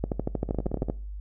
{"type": "two click trains", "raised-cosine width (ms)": 2, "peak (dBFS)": [-13, -19], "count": [12, 8], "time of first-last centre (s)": [[0.04, 0.899], [0.49, 0.885]], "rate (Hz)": [12.8, 17.7], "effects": ["noise-tail reverb RT60 0.4 s tail -22 dB re dry", "added 50 Hz sine -34 dBFS peak until 1.2 s"]}